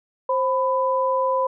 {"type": "tone pair together", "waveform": "sine", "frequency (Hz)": [527.4, 999], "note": ["C5", "B5"], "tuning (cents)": [14, 20], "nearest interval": "major seventh", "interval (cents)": 1106, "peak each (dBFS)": -21, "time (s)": [0.29, 1.47], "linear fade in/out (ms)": 5, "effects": []}